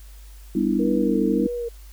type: chord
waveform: sine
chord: E minor seventh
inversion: first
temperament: just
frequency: 197.78 / 247.2 / 296.7 / 329.6 Hz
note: G3 / B3 / D4 / E4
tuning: +16 / +2 / +18 / 0 cents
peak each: -24 dBFS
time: 0.55-1.47 s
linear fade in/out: 5 ms
type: tone with vibrato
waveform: sine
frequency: 466.2 Hz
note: A#4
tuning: in tune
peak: -25 dBFS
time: 0.79-1.69 s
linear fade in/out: 10 ms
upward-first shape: sine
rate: 1.7 Hz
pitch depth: 62 cents each way
effects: added 50 Hz sine -40 dBFS peak until 1.92 s + white hiss -53 dBFS RMS until 1.92 s